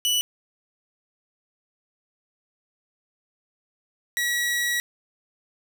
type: tone pair in turn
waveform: sawtooth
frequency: 2960 / 1924.2 Hz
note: F#7 / B6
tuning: 0 / -46 cents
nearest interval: perfect fifth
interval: 746 cents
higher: first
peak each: -17 / -19 dBFS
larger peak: first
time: 0.05-0.21 / 4.17-4.8 s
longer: second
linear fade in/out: 0 ms
effects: 9-bit